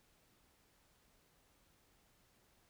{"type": "silence", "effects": ["pink hiss -72 dBFS RMS until 2.69 s"]}